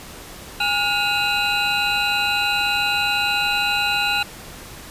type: tone cluster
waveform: triangle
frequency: 821 / 1429 / 2534 / 2786 / 3971 Hz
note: G#5 / F6 / D#7 / F7 / B7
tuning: -20 / +39 / +31 / -5 / +9 cents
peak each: -23 dBFS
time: 0.6-4.23 s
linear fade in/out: 5 ms
effects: pink hiss -38 dBFS RMS until 4.9 s + resampled to 32000 Hz